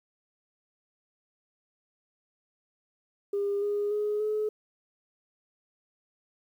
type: tone with pitch steps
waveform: sine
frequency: 403.2 / 411 / 418.9 / 426.9 Hz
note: G4 / G#4 / G#4 / G#4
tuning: +49 / -18 / +15 / +48 cents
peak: -25 dBFS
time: 3.33-4.49 s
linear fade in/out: 5 ms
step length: 290 ms
effects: tanh soft clip ceiling -21 dBFS + 10-bit